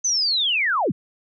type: linear sweep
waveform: sine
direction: down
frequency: 6220 to 98 Hz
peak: -18 dBFS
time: 0.04-0.92 s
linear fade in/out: 10 ms
effects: none